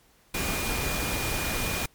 sine tone in noise, 2430 Hz, D#7, 42 cents flat, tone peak -35 dBFS, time 0.34-1.86 s, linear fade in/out 5 ms, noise pink, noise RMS -29 dBFS, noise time 0.34-1.86 s, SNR -9 dB, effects pink hiss -61 dBFS RMS until 1.94 s + MP3 96 kbps

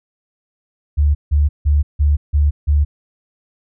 sine tone bursts, 73.2 Hz, D2, 5 cents flat, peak -10 dBFS, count 6, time 0.97-2.85 s, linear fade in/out 20 ms, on 180 ms, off 160 ms, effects none

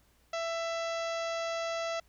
harmonic tone, 665 Hz, E5, 15 cents sharp, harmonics 1 / 2 / 3 / 4 / 5 / 6 / 7 / 8 / 9 / 10, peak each -33 / -39 / -43 / -45 / -47 / -49 / -50 / -51 / -52 / -53 dBFS, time 0.33-2 s, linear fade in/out 5 ms, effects added 60 Hz sine -68 dBFS peak until 2.08 s + pink hiss -68 dBFS RMS until 2.08 s

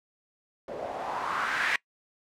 blue noise with low-pass filter sweep, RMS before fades -31 dBFS, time 0.68-1.76 s, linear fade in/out 2 ms, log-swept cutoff 510 to 2000 Hz, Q 3.4, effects noise-tail reverb RT60 0.1 s tail -23 dB re dry

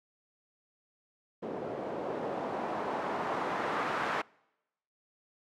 white noise with low-pass filter sweep, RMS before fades -34 dBFS, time 1.42-4.22 s, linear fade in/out 10 ms, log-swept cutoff 470 to 1400 Hz, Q 1.3, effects noise-tail reverb RT60 0.9 s tail -26 dB re dry + high-pass 200 Hz 12 dB/octave

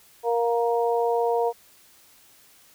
harmonic tone, 234.5 Hz, A#3, 11 cents sharp, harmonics 2 / 3 / 4, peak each -22 / -26 / -28 dBFS, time 0.23-1.53 s, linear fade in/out 50 ms, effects white hiss -55 dBFS RMS until 2.74 s

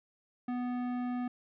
sine tone with tanh clipping, 246.9 Hz, B3, in tune, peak -34 dBFS, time 0.48-1.28 s, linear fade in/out 5 ms, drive 15 dB, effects none

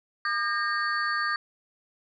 sine tone cluster, 1207 / 1608 / 1849 / 4496 Hz, D6 / G6 / A#6 / C#8, +47 / +44 / -15 / +24 cents, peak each -28 / -29 / -31 / -35 dBFS, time 0.25-1.36 s, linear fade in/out 2 ms, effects tanh soft clip ceiling -15 dBFS

